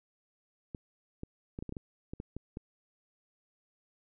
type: clicks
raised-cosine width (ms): 3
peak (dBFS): -26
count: 11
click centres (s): 0.748 / 1.234 / 1.589 / 1.625 / 1.693 / 1.724 / 1.768 / 2.135 / 2.201 / 2.366 / 2.571
effects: none